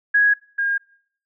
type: tone pair in turn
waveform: sine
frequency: 1661.2 / 1620.4 Hz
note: G#6 / G#6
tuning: 0 / -43 cents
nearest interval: unison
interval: 43 cents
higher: first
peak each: -12 / -18 dBFS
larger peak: first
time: 0.14-0.34 / 0.58-0.78 s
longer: neither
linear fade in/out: 10 ms
effects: noise-tail reverb RT60 0.6 s tail -24 dB re dry